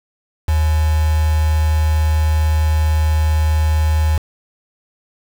sine tone with quantisation, 77.78 Hz, D#2, in tune, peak -12 dBFS, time 0.48-4.18 s, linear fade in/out 5 ms, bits 4, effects none

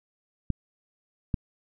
clicks, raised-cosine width 5 ms, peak -13 dBFS, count 2, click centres 0.503 / 1.342 s, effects none

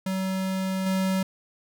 square tone with level steps, 189.5 Hz, F#3, 42 cents sharp, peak -26 / -23 dBFS, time 0.06-1.23 s, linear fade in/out 5 ms, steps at 0.86 s, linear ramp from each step 5 ms, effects none

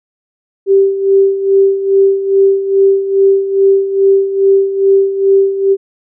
sine tone with tremolo, 391 Hz, G4, 4 cents flat, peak -4 dBFS, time 0.66-5.77 s, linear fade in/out 50 ms, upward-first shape sine, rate 2.4 Hz, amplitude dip 70%, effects none

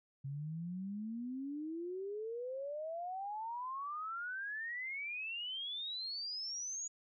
sine exponential sweep, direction up, 134.7 to 6850 Hz, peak -39 dBFS, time 0.24-6.88 s, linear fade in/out 10 ms, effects none

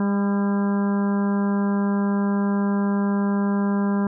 harmonic tone with a mistuned harmonic, 200.9 Hz, G3, 43 cents sharp, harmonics 1 / 2 / 3 / 4 / 5 / 6 / 7 / 8, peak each -19 / -30 / -35 / -37 / -33 / -41 / -40 / -39 dBFS, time 0-4.07 s, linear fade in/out 2 ms, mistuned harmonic 7, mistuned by -39 cents, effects none

